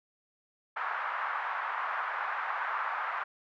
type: band-pass noise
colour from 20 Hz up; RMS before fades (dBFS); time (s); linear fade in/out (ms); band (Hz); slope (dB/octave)
white; -34; 0.76-3.24; 10; 870 to 1500; 24
effects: none